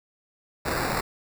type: noise with sample-and-hold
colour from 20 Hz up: white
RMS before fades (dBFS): -27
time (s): 0.65-1.01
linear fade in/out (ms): 10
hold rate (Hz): 3150
effects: none